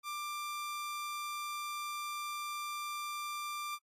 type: tone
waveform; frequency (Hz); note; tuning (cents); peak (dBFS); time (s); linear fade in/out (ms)
sawtooth; 1185; D6; +15; -34; 0.03-3.79; 50
effects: AAC 48 kbps